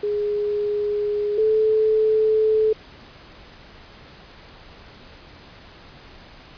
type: tone pair in turn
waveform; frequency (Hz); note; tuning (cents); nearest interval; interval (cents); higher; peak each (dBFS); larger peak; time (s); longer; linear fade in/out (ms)
sine; 415.3 / 434.7; G#4 / A4; 0 / -21; minor second; 79; second; -20 / -15; second; 0.03-1.38 / 1.38-2.73; neither; 5
effects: pink hiss -45 dBFS RMS until 6.57 s + resampled to 11025 Hz